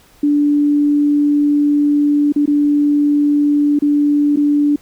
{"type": "tone with dropouts", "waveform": "sine", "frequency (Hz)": 291.7, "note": "D4", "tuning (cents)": -12, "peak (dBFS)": -10, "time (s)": [0.23, 4.76], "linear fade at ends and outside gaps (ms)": 5, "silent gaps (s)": [[2.323, 2.36], [2.458, 2.476], [3.79, 3.821], [4.361, 4.37]], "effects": ["pink hiss -49 dBFS RMS until 4.81 s"]}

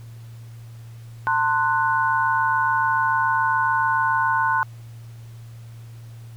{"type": "chord", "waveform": "sine", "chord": "F# diminished", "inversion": "first", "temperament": "equal with one note detuned", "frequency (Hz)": [899.5, 1046.5, 1480], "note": ["A5", "C6", "F#6"], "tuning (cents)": [38, 0, 0], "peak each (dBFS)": -22, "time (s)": [1.27, 4.63], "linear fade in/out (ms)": 0, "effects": ["added 115 Hz sine -37 dBFS peak until 6.36 s", "pink hiss -54 dBFS RMS until 6.36 s"]}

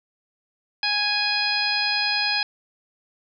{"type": "harmonic tone", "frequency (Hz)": 830, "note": "G#5", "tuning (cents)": -1, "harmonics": [1, 2, 3, 4, 5, 6], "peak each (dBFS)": [-30, -28, -26, -31, -27, -26], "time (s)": [0.83, 2.43], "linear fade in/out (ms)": 2, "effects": []}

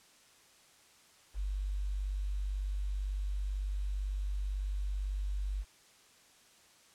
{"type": "tone with quantisation", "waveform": "sine", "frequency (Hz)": 49, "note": "G1", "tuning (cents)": 0, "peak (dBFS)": -32, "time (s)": [1.34, 5.65], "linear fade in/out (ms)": 50, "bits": 10, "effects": ["white hiss -62 dBFS RMS until 6.94 s", "low-pass 9000 Hz 12 dB/octave"]}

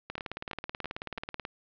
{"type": "two click trains", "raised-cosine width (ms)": 0.3, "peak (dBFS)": [-21, -19], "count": [4, 26], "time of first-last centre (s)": [[0.18, 1.177], [0.1, 1.451]], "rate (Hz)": [3.01, 18.5], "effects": ["low-pass 4000 Hz 12 dB/octave"]}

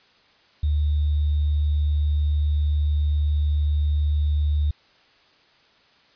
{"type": "tone with sample-and-hold", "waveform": "sine", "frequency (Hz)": 74.4, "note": "D2", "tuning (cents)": 23, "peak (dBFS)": -18, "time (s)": [0.63, 4.71], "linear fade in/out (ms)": 5, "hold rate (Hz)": 3675, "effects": ["white hiss -57 dBFS RMS until 6.15 s", "resampled to 11025 Hz"]}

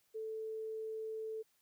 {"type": "tone", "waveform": "sine", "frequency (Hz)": 440, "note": "A4", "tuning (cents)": 0, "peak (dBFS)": -39, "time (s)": [0.14, 1.43], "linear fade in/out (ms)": 20, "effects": ["white hiss -75 dBFS RMS until 1.61 s"]}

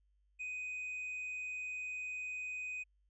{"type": "tone with hard clipping", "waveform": "triangle", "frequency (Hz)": 2500, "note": "D#7", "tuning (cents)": 8, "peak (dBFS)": -40, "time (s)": [0.39, 2.84], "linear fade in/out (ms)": 20, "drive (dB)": 5, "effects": ["added 50 Hz sine -70 dBFS peak until 3.09 s", "resampled to 22050 Hz"]}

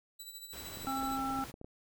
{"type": "tone with tremolo", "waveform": "15% pulse", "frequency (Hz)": 3951, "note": "B7", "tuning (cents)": 0, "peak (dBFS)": -36, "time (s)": [0.19, 1.18], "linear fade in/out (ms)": 10, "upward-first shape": "sine", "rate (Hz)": 13, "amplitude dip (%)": 60}
{"type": "noise", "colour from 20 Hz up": "pink", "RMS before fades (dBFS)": -47, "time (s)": [0.52, 1.52], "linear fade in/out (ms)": 20}
{"type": "clicks", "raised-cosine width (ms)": 2, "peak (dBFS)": -33, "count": 11, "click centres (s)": [0.772, 0.847, 1.03, 1.115, 1.193, 1.306, 1.39, 1.498, 1.541, 1.614, 1.645]}
{"type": "harmonic tone", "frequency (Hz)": 267.6, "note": "C4", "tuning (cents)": 39, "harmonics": [1, 3, 5], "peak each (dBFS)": [-37, -37, -37], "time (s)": [0.87, 1.44], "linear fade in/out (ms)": 0}
{"effects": []}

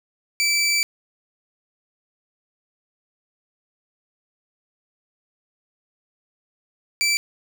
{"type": "tone pair in turn", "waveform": "20% pulse", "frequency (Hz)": [2321, 2329], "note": ["D7", "D7"], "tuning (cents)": [-21, -15], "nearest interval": "unison", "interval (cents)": 6, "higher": "second", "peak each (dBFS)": -13, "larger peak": "neither", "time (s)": [[0.4, 0.83], [7.01, 7.17]], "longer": "first", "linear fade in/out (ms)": 0, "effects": []}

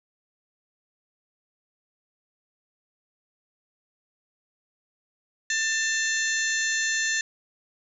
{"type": "harmonic tone with a mistuned harmonic", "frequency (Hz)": 891, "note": "A5", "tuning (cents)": 22, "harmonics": [2, 3, 4, 5, 6, 7, 8], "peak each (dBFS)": [-25, -35, -35, -35, -41, -32, -33], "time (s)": [5.5, 7.21], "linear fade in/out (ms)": 2, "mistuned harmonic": 5, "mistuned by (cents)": -96, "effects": ["10-bit"]}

